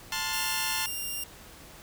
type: chord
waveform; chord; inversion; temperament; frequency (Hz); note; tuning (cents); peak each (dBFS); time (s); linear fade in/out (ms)
10% pulse; F major; first; equal with one note detuned; 880 / 1046.5 / 1422.2; A5 / C6 / F6; 0 / 0 / +31; -24 / -26 / -27; 0.12-0.86; 2
type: tone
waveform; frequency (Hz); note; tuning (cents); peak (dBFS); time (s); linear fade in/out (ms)
5% pulse; 2794; F7; 0; -23; 0.33-1.24; 5
effects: pink hiss -49 dBFS RMS until 1.82 s